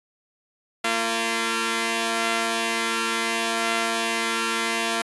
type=tone pair together; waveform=5% pulse; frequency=228.5 / 342.4 Hz; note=A#3 / F4; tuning=-34 / -34 cents; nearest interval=perfect fifth; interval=700 cents; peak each=-14 dBFS; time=0.84-5.02 s; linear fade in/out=5 ms; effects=resampled to 24000 Hz